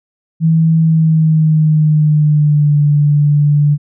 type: tone with pitch glide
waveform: sine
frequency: 161.9 to 146.76 Hz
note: E3 to D3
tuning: -31 to -1 cents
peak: -7 dBFS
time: 0.4-3.78 s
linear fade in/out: 50 ms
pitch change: -170 cents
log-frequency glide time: 0.79-2.77 s
effects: none